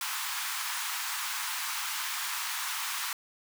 pink high-pass noise, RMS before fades -34 dBFS, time 0.01-3.13 s, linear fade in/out 2 ms, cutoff 910 Hz, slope 48 dB/octave, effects none

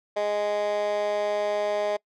15% pulse tone with high-pass filter, 207.4 Hz, G#3, 2 cents flat, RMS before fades -26 dBFS, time 0.16-1.97 s, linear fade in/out 10 ms, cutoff 550 Hz, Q 4.4, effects noise-tail reverb RT60 0.1 s tail -24 dB re dry + low-pass 5000 Hz 12 dB/octave

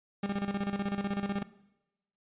40% pulse tone with tremolo, 200 Hz, G3, 35 cents sharp, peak -28 dBFS, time 0.23-1.43 s, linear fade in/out 5 ms, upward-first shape square, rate 16 Hz, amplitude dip 75%
blue noise with exponential decay, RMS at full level -42 dBFS, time 0.32-0.52 s, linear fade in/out 5 ms, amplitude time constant 42 ms
effects noise-tail reverb RT60 0.9 s tail -18 dB re dry + resampled to 8000 Hz

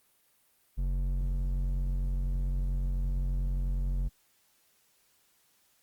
sine tone with hard clipping, 45.73 Hz, F#1, 20 cents flat, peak -29 dBFS, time 0.77-4.09 s, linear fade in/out 20 ms, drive 8 dB, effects white hiss -68 dBFS RMS until 5.82 s + Opus 32 kbps

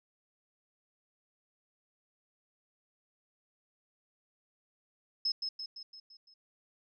sine tone with echo, 5180 Hz, E8, 31 cents flat, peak -28 dBFS, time 5.25-5.32 s, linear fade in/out 5 ms, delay 170 ms, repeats 6, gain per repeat -5 dB, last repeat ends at 6.34 s, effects none

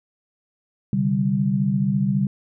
sine chord, C suspended second, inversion none, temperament equal with one note detuned, 132.26 / 146.83 / 196 Hz, C3 / D3 / G3, +19 / 0 / 0 cents, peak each -24 / -24 / -20 dBFS, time 0.93-2.27 s, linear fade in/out 2 ms, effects none

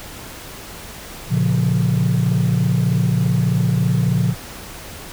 sine chord, Bb minor, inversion none, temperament just, 116.54 / 139.85 / 174.81 Hz, Bb2 / Db3 / F3, 0 / +16 / +2 cents, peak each -17 dBFS, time 1.29-4.35 s, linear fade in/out 50 ms, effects tanh soft clip ceiling -10 dBFS + pink hiss -35 dBFS RMS until 5.12 s

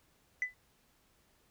sine tone with exponential decay, 2000 Hz, B6, 21 cents sharp, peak -25 dBFS, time 0.42-0.54 s, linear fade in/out 1 ms, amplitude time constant 26 ms, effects tanh soft clip ceiling -26 dBFS + pink hiss -70 dBFS RMS until 1.5 s

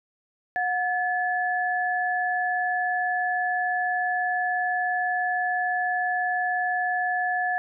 sine tone pair together, 726.5 / 1723 Hz, F#5 / A6, -32 / -37 cents, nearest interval octave + minor third, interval 1495 cents, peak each -25 / -26 dBFS, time 0.56-7.58 s, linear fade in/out 0 ms, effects none

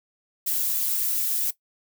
violet noise with flanger, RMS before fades -25 dBFS, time 0.46-1.51 s, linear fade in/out 10 ms, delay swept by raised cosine 2 to 4.1 ms, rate 3.2 Hz, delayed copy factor +0.95, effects noise-tail reverb RT60 0.1 s tail -17 dB re dry

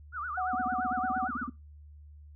sine tone with vibrato, 1318.5 Hz, E6, in tune, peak -33 dBFS, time 0.12-1.49 s, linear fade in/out 50 ms, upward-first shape sine, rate 8.8 Hz, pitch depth 220 cents each way
sine tone with pitch glide, 740 to 749 Hz, F#5 to F#5, 0 to +21 cents, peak -29 dBFS, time 0.37-1.28 s, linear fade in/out 10 ms, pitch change +21 cents, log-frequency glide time 1.01-1.06 s
sine tone bursts, 246.9 Hz, B3, in tune, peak -32 dBFS, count 16, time 0.53-1.498 s, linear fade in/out 5 ms, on 23 ms, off 40 ms
effects noise-tail reverb RT60 0.2 s tail -18 dB re dry + added 74 Hz sine -48 dBFS peak until 2.35 s

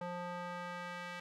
square tone with band-pass filter sweep, 176.5 Hz, F3, 19 cents sharp, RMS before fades -43 dBFS, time 0.01-1.2 s, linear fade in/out 5 ms, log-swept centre 790 to 2000 Hz, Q 1.1, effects none

